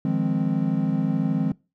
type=chord; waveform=triangle; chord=F minor seventh; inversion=third; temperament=equal; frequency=155.56 / 174.61 / 207.7 / 261.6 Hz; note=Eb3 / F3 / Ab3 / C4; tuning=0 / 0 / 0 / 0 cents; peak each=-24 dBFS; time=0.05-1.52 s; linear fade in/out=2 ms; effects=noise-tail reverb RT60 0.3 s tail -24 dB re dry